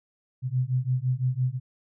sine beating tone pair, 124.7 / 130.6 Hz, B2 / C3, +17 / -3 cents, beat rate 5.9 Hz, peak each -26 dBFS, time 0.42-1.6 s, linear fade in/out 50 ms, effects none

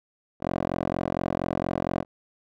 10% pulse tone with band-pass filter, 44.29 Hz, F1, 25 cents sharp, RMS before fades -28 dBFS, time 0.4-2.05 s, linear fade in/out 50 ms, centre 520 Hz, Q 1.3, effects none

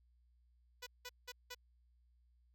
5% pulse tone bursts, 493.9 Hz, B4, in tune, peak -34 dBFS, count 4, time 0.82-1.548 s, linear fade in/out 10 ms, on 47 ms, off 180 ms, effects added 60 Hz sine -68 dBFS peak until 2.54 s

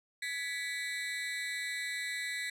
35% pulse tone with amplitude modulation, 1975.5 Hz, B6, in tune, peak -29 dBFS, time 0.22-2.5 s, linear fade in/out 5 ms, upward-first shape sine, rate 293 Hz, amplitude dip 95%, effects low-pass 11000 Hz 12 dB/octave

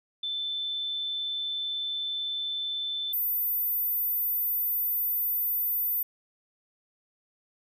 sine tone pair in turn, 3529 / 14116 Hz, A7 / A9, +4 / +4 cents, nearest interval 2 octaves, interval 2400 cents, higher second, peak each -29 / -25 dBFS, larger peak second, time 0.23-3.13 / 3.13-6.03 s, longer neither, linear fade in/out 5 ms, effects none

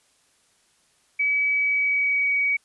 sine tone with pitch glide, 2283 to 2261 Hz, D7 to C#7, -50 to +34 cents, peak -19 dBFS, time 1.19-2.57 s, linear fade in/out 10 ms, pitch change -16 cents, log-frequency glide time 1.53-2.3 s, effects white hiss -63 dBFS RMS until 2.64 s + resampled to 24000 Hz

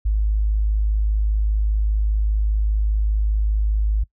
sine tone, 52.5 Hz, G#1, 19 cents sharp, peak -16 dBFS, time 0.05-4.04 s, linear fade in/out 10 ms, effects noise-tail reverb RT60 0.1 s tail -22 dB re dry

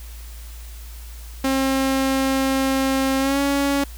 sawtooth tone with pitch glide, 267.6 to 280.1 Hz, C4 to C#4, +39 to +18 cents, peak -14 dBFS, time 1.44-3.84 s, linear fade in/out 5 ms, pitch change +79 cents, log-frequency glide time 3.19-3.4 s, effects added 57 Hz sine -34 dBFS peak until 3.97 s + white hiss -45 dBFS RMS until 3.97 s

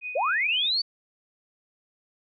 sine tone with tremolo, 2489 Hz, D#7, in tune, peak -30 dBFS, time 0.01-0.7 s, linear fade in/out 50 ms, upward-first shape sine, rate 4.5 Hz, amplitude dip 55%
sine linear sweep, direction up, 466.2 to 4606 Hz, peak -22 dBFS, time 0.15-0.82 s, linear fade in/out 10 ms
effects none

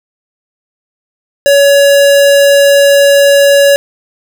square tone, 563 Hz, C#5, 27 cents sharp, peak -4 dBFS, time 1.46-3.76 s, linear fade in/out 0 ms, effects none

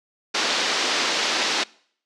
white band-pass noise, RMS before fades -23 dBFS, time 0.34-1.64 s, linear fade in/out 10 ms, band 240 to 5400 Hz, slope 24 dB/octave, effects noise-tail reverb RT60 0.6 s tail -24 dB re dry + low-pass 9000 Hz 12 dB/octave

